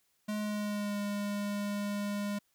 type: tone with pitch glide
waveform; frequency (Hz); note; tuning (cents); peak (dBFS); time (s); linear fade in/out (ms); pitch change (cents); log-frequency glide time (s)
square; 210.9 to 204.2; G#3 to G#3; +27 to -29; -33; 0.28-2.39; 10; -56; 0.39-0.99
effects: white hiss -74 dBFS RMS until 2.54 s